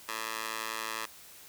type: tone with high-pass filter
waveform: 15% pulse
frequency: 111.2 Hz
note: A2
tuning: 19 cents sharp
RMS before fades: -37 dBFS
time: 0.08-1.06 s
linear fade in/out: 10 ms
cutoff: 1100 Hz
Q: 0.89
effects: white hiss -52 dBFS RMS until 1.48 s